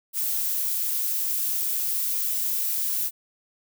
violet noise, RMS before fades -26 dBFS, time 0.13-3.11 s, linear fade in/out 50 ms, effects none

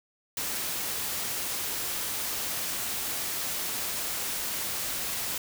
white noise, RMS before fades -32 dBFS, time 0.37-5.38 s, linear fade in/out 2 ms, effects none

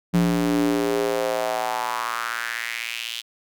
square tone with high-pass filter sweep, 58 Hz, A#1, 8 cents flat, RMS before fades -24 dBFS, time 0.13-3.22 s, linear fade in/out 20 ms, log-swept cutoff 180 to 3300 Hz, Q 3.6, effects none

